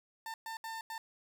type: tone bursts at uneven times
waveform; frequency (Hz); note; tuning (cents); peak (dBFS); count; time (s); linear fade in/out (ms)
30% pulse; 898; A5; +35; -37; 4; 0.26-0.34 / 0.46-0.57 / 0.64-0.81 / 0.9-0.98; 2
effects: none